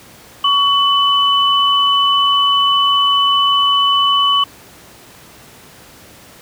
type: tone pair together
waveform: sine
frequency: 1124.6 / 2995 Hz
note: C#6 / F#7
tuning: +25 / +20 cents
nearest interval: octave + perfect fourth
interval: 1695 cents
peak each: -13 dBFS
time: 0.44-4.44 s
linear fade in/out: 5 ms
effects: pink hiss -41 dBFS RMS until 6.41 s + high-pass 80 Hz 12 dB/octave